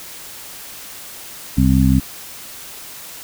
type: harmonic tone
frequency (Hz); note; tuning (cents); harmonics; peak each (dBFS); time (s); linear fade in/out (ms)
65.41; C2; 0; 1 / 2 / 3 / 4; -16 / -16 / -16 / -16; 1.57-2; 10
effects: white hiss -35 dBFS RMS until 3.23 s